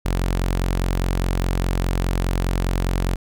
sawtooth tone, 44.89 Hz, F1, 48 cents sharp, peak -15 dBFS, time 0.05-3.16 s, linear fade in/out 10 ms, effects none

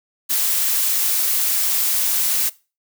blue noise, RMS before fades -19 dBFS, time 0.29-2.5 s, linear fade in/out 20 ms, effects noise-tail reverb RT60 0.3 s tail -20 dB re dry

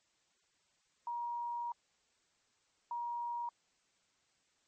sine tone bursts at uneven times, 950 Hz, A#5, 33 cents sharp, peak -36 dBFS, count 2, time 1.07-1.72 / 2.91-3.49 s, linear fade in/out 2 ms, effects white hiss -75 dBFS RMS until 4.67 s + MP3 32 kbps

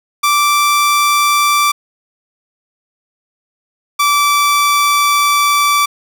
sawtooth tone pair in turn, 1170 / 1161.2 Hz, D6 / D6, -7 / -20 cents, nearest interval unison, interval 13 cents, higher first, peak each -6 dBFS, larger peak neither, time 0.23-1.72 / 3.99-5.86 s, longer second, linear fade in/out 10 ms, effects none

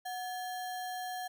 sine tone with sample-and-hold, 736 Hz, F#5, 9 cents flat, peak -36 dBFS, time 0.05-1.28 s, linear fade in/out 10 ms, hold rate 2450 Hz, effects none

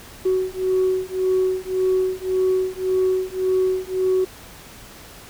sine beating tone pair, 372.5 / 374.3 Hz, F#4 / F#4, +12 / +20 cents, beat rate 1.8 Hz, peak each -20 dBFS, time 0.25-4.25 s, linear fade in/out 10 ms, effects tanh soft clip ceiling -12 dBFS + pink hiss -42 dBFS RMS until 5.29 s

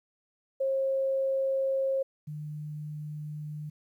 sine tone pair in turn, 537 / 150.69 Hz, C5 / D3, +45 / +45 cents, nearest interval octave + minor seventh, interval 2200 cents, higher first, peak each -25 / -35 dBFS, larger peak first, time 0.6-2.03 / 2.27-3.7 s, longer neither, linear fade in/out 10 ms, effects 11-bit

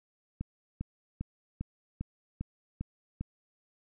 click train, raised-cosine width 5 ms, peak -22 dBFS, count 8, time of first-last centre 0.41-3.21 s, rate 2.5 Hz, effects none

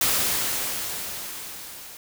white noise with level ramp, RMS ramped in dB -21 to -42 dBFS, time 0.01-1.97 s, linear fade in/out 2 ms, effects none

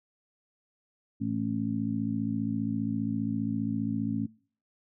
harmonic tone, 55 Hz, A1, in tune, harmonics 2 / 3 / 4 / 5, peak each -35 / -40 / -31 / -32 dBFS, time 1.2-4.27 s, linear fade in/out 20 ms, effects noise-tail reverb RT60 0.5 s tail -25 dB re dry

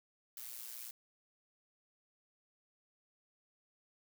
blue noise with amplitude modulation, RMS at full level -44 dBFS, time 0.37-0.91 s, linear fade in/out 2 ms, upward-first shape sine, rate 119 Hz, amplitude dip 75%, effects none

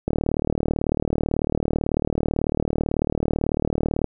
click train, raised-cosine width 2 ms, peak -8 dBFS, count 152, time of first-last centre 0.08-4.043 s, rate 38.1 Hz, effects none

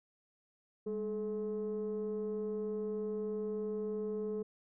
sine tone pair together, 202.5 / 428.4 Hz, G#3 / A4, -43 / -46 cents, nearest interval octave + minor second, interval 1297 cents, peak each -38 / -34 dBFS, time 0.86-4.43 s, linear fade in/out 10 ms, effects tanh soft clip ceiling -31 dBFS

